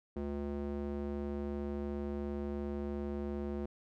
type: tone with band-pass filter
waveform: square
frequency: 71.4 Hz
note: D2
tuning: 48 cents flat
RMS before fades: -38 dBFS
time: 0.16-3.66 s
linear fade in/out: 5 ms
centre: 320 Hz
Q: 1.3
effects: none